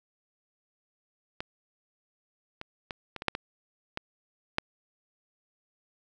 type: clicks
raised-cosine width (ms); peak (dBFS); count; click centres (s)
0.3; -18 / -22 / -19 / -21 / -20 / -8 / -16 / -16 / -9; 9; 1.405 / 2.614 / 2.908 / 3.163 / 3.221 / 3.283 / 3.351 / 3.974 / 4.584
effects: none